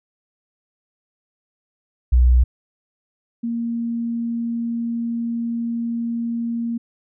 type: tone pair in turn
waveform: sine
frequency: 61.74 / 233.1 Hz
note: B1 / A#3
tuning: 0 / 0 cents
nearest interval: octave + major seventh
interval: 2300 cents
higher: second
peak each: -10 / -21 dBFS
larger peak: first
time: 2.12-2.44 / 3.43-6.78 s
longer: second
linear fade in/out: 10 ms
effects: none